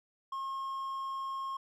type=tone; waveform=triangle; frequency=1077 Hz; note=C6; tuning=50 cents sharp; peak=-33 dBFS; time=0.32-1.57 s; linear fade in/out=5 ms; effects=none